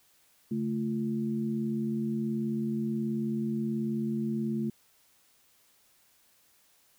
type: tone cluster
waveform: sine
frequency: 140.9 / 219.5 / 345.6 Hz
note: C#3 / A3 / F4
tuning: +29 / -4 / -18 cents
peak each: -37 / -29 / -37 dBFS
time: 0.51-4.7 s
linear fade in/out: 5 ms
effects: white hiss -65 dBFS RMS until 6.98 s